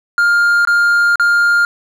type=tone with dropouts; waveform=triangle; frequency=1406 Hz; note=F6; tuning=11 cents sharp; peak=-7 dBFS; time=0.18-1.65 s; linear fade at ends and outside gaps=1 ms; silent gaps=0.651-0.673 / 1.157-1.197 s; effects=none